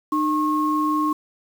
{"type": "tone pair together", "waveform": "sine", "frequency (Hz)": [304.2, 1084], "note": ["D#4", "C#6"], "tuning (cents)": [-39, -39], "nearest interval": "octave + minor seventh", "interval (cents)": 2200, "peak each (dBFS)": [-21, -21], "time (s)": [0.12, 1.13], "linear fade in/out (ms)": 5, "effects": ["7-bit"]}